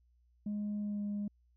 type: tone with pitch glide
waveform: sine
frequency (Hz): 207.7 to 205.2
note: G#3 to G#3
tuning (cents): 0 to -21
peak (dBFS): -32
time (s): 0.46-1.28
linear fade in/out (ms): 5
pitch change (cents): -21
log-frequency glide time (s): 0.8-1.02
effects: tanh soft clip ceiling -32 dBFS + added 60 Hz sine -66 dBFS peak until 1.56 s